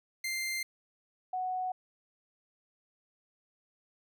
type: tone pair in turn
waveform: sawtooth / sine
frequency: 2093 / 740 Hz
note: C7 / F#5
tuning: 0 / 0 cents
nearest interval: octave + tritone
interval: 1800 cents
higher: first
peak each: -29 / -31 dBFS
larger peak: first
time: 0.24-0.63 / 1.33-1.72 s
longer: neither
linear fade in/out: 5 ms
effects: none